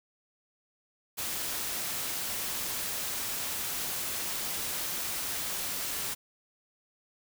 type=noise; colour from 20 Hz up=white; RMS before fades=-34 dBFS; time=1.17-6.15 s; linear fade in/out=20 ms; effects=none